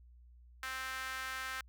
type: tone with high-pass filter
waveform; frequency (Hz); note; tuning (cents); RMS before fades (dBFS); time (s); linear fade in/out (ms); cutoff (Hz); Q
sawtooth; 261.6; C4; 0; -41; 0.63-1.61; 0; 1500; 2.7
effects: added 60 Hz sine -56 dBFS peak until 1.68 s